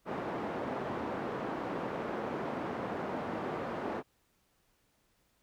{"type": "band-pass noise", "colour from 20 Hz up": "pink", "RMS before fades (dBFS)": -37, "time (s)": [0.05, 4.03], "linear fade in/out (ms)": 50, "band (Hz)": [230, 1100], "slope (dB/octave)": 12, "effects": ["pink hiss -73 dBFS RMS until 5.42 s"]}